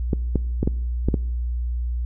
clicks, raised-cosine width 3 ms, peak -7 dBFS, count 6, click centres 0.132 / 0.357 / 0.63 / 0.675 / 1.086 / 1.142 s, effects noise-tail reverb RT60 0.9 s tail -23 dB re dry + added 60 Hz sine -22 dBFS peak until 2.05 s

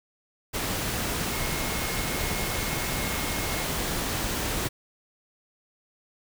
sine tone in noise, 2158 Hz, C#7, 47 cents flat, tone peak -38 dBFS, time 1.31-3.65 s, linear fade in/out 20 ms, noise pink, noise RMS -29 dBFS, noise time 0.53-4.69 s, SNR -12 dB, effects none

